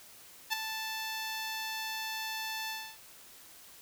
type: tone with ADSR envelope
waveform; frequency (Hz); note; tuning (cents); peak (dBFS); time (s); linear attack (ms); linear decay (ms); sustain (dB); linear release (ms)
10% pulse; 880; A5; 0; -18; 0.5-2.98; 30; 9; -9; 290
effects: white hiss -54 dBFS RMS until 3.81 s